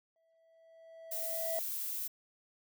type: tone with exponential growth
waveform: triangle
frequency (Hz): 655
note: E5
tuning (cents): -11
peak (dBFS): -31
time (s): 0.16-1.59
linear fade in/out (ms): 1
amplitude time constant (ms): 310
type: noise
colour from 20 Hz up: violet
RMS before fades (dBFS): -38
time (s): 1.11-2.08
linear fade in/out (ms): 10
effects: none